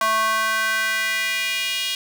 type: tone with high-pass filter sweep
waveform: square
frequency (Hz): 220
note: A3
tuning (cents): 0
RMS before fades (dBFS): -22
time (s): 0.01-1.95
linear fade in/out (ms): 2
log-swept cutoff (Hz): 1000 to 3100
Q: 2.9
effects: none